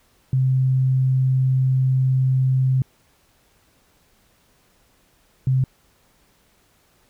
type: tone pair in turn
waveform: sine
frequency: 130.7 / 130.7 Hz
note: C3 / C3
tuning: -1 / -1 cents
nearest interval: unison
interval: 0 cents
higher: neither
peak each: -15 dBFS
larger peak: neither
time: 0.33-2.82 / 5.47-5.64 s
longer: first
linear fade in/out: 2 ms
effects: pink hiss -60 dBFS RMS until 7.09 s